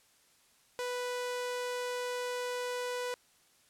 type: tone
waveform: sawtooth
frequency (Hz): 493.9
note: B4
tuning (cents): 0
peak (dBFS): -30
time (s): 0.79-3.14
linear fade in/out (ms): 0
effects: white hiss -66 dBFS RMS until 3.69 s + low-pass 11000 Hz 12 dB/octave